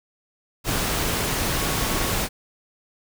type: tone in noise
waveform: sine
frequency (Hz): 1108.7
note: C#6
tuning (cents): 0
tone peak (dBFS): -35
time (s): 1.49-2.16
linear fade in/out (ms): 50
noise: pink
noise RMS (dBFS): -24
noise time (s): 0.64-2.29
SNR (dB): -14
effects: none